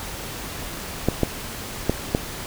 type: clicks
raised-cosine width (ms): 2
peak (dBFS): -4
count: 4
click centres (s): 1.086 / 1.233 / 1.896 / 2.149
effects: pink hiss -33 dBFS RMS until 2.46 s